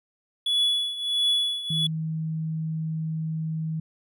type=tone with tremolo; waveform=triangle; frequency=3406 Hz; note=G#7; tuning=43 cents sharp; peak=-17 dBFS; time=0.46-1.87 s; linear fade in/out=5 ms; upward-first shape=triangle; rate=1.5 Hz; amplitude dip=80%
type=tone; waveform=sine; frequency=159.2 Hz; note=D#3; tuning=40 cents sharp; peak=-26 dBFS; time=1.7-3.8 s; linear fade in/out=5 ms
effects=none